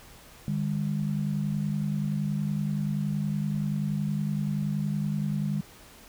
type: tone pair together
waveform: sine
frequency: 151.1 / 201.7 Hz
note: D3 / G3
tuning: +50 / +50 cents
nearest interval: perfect fourth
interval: 500 cents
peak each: -28 / -29 dBFS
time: 0.48-5.61 s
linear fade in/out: 0 ms
effects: pink hiss -51 dBFS RMS until 6.08 s